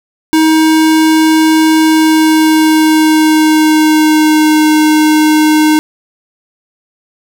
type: tone with pitch glide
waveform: square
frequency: 316.4 to 307.9 Hz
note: D#4 to D#4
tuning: +29 to -18 cents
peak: -6 dBFS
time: 0.33-5.79 s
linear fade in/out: 0 ms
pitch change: -47 cents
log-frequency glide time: 1.83-4.72 s
effects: none